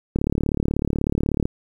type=click train; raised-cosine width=3 ms; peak=-8 dBFS; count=48; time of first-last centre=0.16-1.455 s; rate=36.3 Hz; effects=8-bit